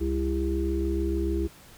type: harmonic tone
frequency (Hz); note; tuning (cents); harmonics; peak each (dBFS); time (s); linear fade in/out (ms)
66.9; C2; +39; 1 / 3 / 5 / 6; -27 / -36 / -28 / -33; 0-1.48; 20
effects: pink hiss -51 dBFS RMS until 1.77 s